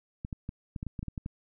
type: clicks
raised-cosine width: 5 ms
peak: -23 dBFS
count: 11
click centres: 0.249 / 0.328 / 0.491 / 0.762 / 0.829 / 0.867 / 0.992 / 1.029 / 1.083 / 1.178 / 1.261 s
effects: none